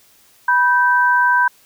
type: tone pair together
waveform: sine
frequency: 981 / 1555 Hz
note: B5 / G6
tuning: -12 / -14 cents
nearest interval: minor sixth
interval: 798 cents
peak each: -14 dBFS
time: 0.48-1.48 s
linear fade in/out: 5 ms
effects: white hiss -52 dBFS RMS until 1.65 s